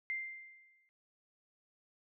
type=tone with exponential decay; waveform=sine; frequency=2093 Hz; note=C7; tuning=in tune; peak=-33 dBFS; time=0.1-0.89 s; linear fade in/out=0 ms; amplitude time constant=170 ms; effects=none

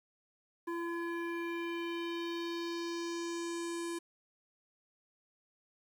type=tone with low-pass filter sweep; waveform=square; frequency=339.3 Hz; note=F4; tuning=50 cents flat; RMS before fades=-38 dBFS; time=0.67-3.99 s; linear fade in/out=10 ms; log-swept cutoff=1400 to 10000 Hz; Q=2.3; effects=10-bit

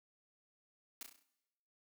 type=noise with echo; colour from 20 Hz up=white; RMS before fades=-45 dBFS; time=1.01-1.03 s; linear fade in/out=2 ms; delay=33 ms; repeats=6; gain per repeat=-5 dB; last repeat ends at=1.228 s; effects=noise-tail reverb RT60 1.0 s tail -19 dB re dry

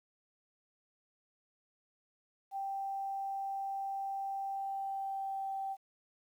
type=tone with pitch glide; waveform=sine; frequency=784 to 778.1 Hz; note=G5 to G5; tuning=0 to -13 cents; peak=-35 dBFS; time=2.51-5.77 s; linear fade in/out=50 ms; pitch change=-13 cents; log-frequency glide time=4.55-5.52 s; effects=11-bit

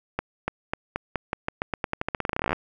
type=accelerating click train; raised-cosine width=0.5 ms; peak=-10 dBFS; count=28; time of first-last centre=0.19-2.53 s; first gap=290 ms; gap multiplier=0.88; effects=none

